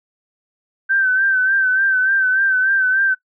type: tone with vibrato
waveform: sine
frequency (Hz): 1546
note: G6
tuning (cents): -24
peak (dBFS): -13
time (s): 0.89-3.15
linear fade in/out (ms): 20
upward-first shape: sine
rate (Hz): 3.4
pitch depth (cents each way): 48
effects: noise-tail reverb RT60 0.1 s tail -19 dB re dry